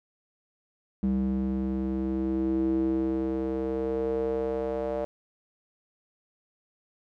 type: tone with band-pass filter sweep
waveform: square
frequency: 65.3 Hz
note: C2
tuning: 3 cents flat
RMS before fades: -28 dBFS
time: 1.03-5.05 s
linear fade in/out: 0 ms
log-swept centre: 220 to 560 Hz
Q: 5.2
effects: none